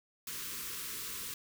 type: band-stop noise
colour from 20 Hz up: white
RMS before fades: -41 dBFS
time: 0.27-1.34 s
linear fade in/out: 2 ms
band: 500 to 990 Hz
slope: 96 dB/octave
effects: none